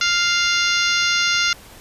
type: harmonic tone with a mistuned harmonic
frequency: 698.5 Hz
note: F5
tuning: in tune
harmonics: 2 / 3 / 4 / 5 / 6 / 7 / 8 / 9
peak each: -21 / -23 / -24 / -25 / -26 / -26 / -27 / -28 dBFS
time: 0.01-1.53 s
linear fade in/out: 2 ms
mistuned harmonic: 9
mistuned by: +31 cents
effects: pink hiss -43 dBFS RMS until 1.8 s + resampled to 32000 Hz